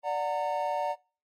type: chord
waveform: triangle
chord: D augmented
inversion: none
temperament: just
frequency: 587.3 / 734.2 / 917.7 Hz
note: D5 / F#5 / A#5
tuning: 0 / -14 / -27 cents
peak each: -30 dBFS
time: 0.03-0.96 s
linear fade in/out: 50 ms
effects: noise-tail reverb RT60 0.4 s tail -26 dB re dry + AAC 48 kbps